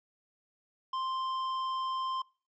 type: tone with hard clipping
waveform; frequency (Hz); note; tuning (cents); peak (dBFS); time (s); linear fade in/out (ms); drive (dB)
sine; 1046.5; C6; 0; -33; 0.93-2.22; 5; 8
effects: noise-tail reverb RT60 0.4 s tail -24 dB re dry + resampled to 16000 Hz